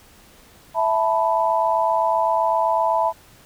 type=chord; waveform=sine; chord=E suspended fourth; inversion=none; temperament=equal; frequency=659.3 / 880 / 987.8 Hz; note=E5 / A5 / B5; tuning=0 / 0 / 0 cents; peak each=-21 dBFS; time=0.74-3.13 s; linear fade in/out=50 ms; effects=pink hiss -50 dBFS RMS until 3.45 s